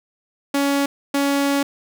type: tone pair in turn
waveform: sawtooth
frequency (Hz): 280.5 / 280.5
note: C#4 / C#4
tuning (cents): +21 / +21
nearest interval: unison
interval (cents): 0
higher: neither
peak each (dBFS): -13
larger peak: neither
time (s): 0.54-0.86 / 1.14-1.63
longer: second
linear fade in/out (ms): 5
effects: none